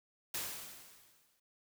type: noise with exponential decay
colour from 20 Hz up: white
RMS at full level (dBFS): -37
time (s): 0.34-1.4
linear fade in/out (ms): 5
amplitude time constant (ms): 230
effects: none